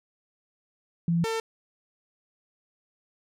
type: tone pair in turn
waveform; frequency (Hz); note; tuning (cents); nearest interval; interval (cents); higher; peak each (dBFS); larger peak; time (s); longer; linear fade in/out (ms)
sine / sawtooth; 169 / 449.5; E3 / A4; +43 / +37; octave + perfect fourth; 1694; second; -21 / -23; first; 1.08-1.24 / 1.24-1.4; neither; 2
effects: low-pass 10000 Hz 12 dB/octave